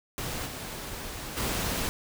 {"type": "noise with level steps", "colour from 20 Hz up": "pink", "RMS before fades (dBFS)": [-34, -38, -30], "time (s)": [0.18, 1.89], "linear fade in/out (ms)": 0, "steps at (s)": [0.45, 1.36], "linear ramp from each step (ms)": 20, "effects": []}